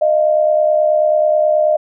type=tone pair together; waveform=sine; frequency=613 / 682.3 Hz; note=D#5 / F5; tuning=-26 / -41 cents; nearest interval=major second; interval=185 cents; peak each=-11 / -17 dBFS; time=0.01-1.77 s; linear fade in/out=10 ms; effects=none